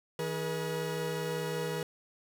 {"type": "tone cluster", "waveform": "40% pulse", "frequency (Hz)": [159.8, 417.7, 483], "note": ["D#3", "G#4", "B4"], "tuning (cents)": [47, 10, -39], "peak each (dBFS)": [-36, -37, -35], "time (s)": [0.19, 1.83], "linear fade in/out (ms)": 2, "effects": []}